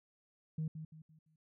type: tone with echo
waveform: sine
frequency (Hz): 157.2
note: D#3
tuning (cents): +18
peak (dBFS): -33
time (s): 0.58-0.68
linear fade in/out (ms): 5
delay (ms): 170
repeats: 4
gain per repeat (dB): -9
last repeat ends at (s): 1.36
effects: tanh soft clip ceiling -31 dBFS